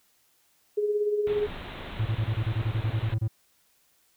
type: tone with tremolo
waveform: sine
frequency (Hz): 416.8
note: G#4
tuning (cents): +6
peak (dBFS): -21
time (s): 0.77-1.47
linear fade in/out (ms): 10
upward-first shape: sine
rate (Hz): 17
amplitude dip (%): 50
type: low-pass noise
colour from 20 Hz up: pink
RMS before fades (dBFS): -39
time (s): 1.27-3.14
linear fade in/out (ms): 0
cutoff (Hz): 3900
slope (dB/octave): 96
type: tone bursts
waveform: triangle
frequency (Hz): 110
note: A2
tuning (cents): 0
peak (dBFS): -21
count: 14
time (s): 1.99-3.28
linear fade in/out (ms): 10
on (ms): 68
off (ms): 26
effects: white hiss -66 dBFS RMS until 4.16 s